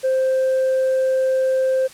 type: tone with tanh clipping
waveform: sine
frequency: 523.3 Hz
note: C5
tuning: in tune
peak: -16 dBFS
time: 0.03-1.88 s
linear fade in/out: 20 ms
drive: 1 dB
effects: white hiss -43 dBFS RMS until 1.93 s + low-pass 10000 Hz 12 dB/octave